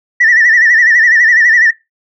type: tone with vibrato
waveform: sine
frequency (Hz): 1864.7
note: A#6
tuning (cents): 0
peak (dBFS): -4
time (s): 0.2-1.71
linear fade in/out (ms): 10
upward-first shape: sine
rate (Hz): 12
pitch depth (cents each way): 99
effects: noise-tail reverb RT60 0.2 s tail -20 dB re dry + tanh soft clip ceiling -1 dBFS